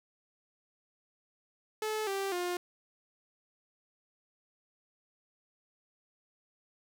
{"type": "tone with pitch steps", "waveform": "sawtooth", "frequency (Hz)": [432, 391.6, 355], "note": ["A4", "G4", "F4"], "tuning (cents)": [-32, -2, 28], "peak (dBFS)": -28, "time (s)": [1.82, 2.57], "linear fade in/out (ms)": 2, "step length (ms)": 250, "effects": []}